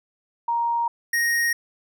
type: tone pair in turn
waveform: sine / square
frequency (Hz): 937 / 1868.6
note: A#5 / A#6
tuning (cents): +9 / +4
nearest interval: octave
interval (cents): 1195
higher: second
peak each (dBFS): -20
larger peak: neither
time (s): 0.48-0.88 / 1.13-1.53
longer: neither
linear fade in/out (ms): 5
effects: none